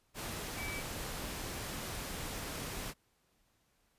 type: tone in noise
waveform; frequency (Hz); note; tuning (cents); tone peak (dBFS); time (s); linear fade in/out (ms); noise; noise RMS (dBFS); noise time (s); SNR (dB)
sine; 2300; D7; -37; -41; 0.56-0.83; 50; pink; -41; 0.14-2.94; -3
effects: pink hiss -74 dBFS RMS until 3.98 s + resampled to 32000 Hz